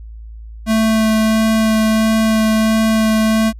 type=tone with vibrato; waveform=square; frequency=220 Hz; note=A3; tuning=in tune; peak=-12 dBFS; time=0.66-3.53 s; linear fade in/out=50 ms; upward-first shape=sine; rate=1.5 Hz; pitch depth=9 cents each way; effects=added 55 Hz sine -30 dBFS peak until 3.59 s + resampled to 32000 Hz